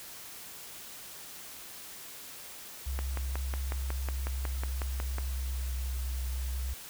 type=tone with pitch glide; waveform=sine; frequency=66.3 to 64.04 Hz; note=C2 to C2; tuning=+23 to -37 cents; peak=-31 dBFS; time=2.86-6.74 s; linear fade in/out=10 ms; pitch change=-60 cents; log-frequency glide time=3.37-6.08 s
type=click train; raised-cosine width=0.5 ms; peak=-21 dBFS; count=13; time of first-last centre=2.99-5.184 s; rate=5.47 Hz
effects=white hiss -46 dBFS RMS until 6.89 s